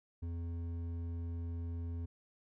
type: tone with hard clipping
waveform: sine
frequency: 84.7 Hz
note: E2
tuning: 48 cents sharp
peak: -39 dBFS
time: 0.22-2.06 s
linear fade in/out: 10 ms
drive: 8 dB
effects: none